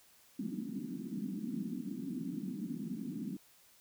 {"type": "band-pass noise", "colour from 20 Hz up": "pink", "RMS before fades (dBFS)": -40, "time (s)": [0.39, 3.37], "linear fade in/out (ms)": 5, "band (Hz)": [180, 290], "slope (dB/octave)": 48, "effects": ["white hiss -64 dBFS RMS until 3.8 s"]}